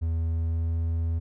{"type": "tone with pitch glide", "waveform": "triangle", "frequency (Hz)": [81.8, 82.56], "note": ["E2", "E2"], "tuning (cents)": [-13, 3], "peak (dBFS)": -22, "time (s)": [0.01, 1.2], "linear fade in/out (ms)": 20, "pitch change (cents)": 16, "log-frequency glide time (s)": [0.31, 0.69], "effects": []}